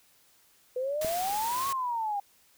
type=exponential two-way sweep; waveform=sine; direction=up then down; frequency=493.9 to 1108.7 to 794 Hz; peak=-28 dBFS; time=0.76-2.2 s; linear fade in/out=5 ms; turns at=1.68 s
type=noise; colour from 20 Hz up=white; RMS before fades=-37 dBFS; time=1.01-1.73 s; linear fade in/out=5 ms
type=click; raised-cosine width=2 ms; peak=-24 dBFS; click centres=1.047 s
effects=white hiss -63 dBFS RMS until 2.57 s